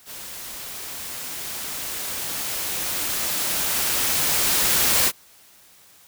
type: noise with level ramp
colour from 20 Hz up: white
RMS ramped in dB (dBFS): -37 to -18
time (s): 0.05-5.12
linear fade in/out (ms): 50
effects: white hiss -52 dBFS RMS until 6.07 s